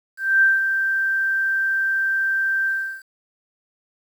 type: tone with ADSR envelope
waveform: sine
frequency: 1568 Hz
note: G6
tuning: in tune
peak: -11 dBFS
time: 0.17-3.03 s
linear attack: 250 ms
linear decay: 180 ms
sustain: -7 dB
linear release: 360 ms
effects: 8-bit